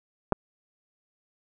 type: clicks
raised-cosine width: 1 ms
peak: -8 / -17 dBFS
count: 2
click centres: 0.323 / 0.328 s
effects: none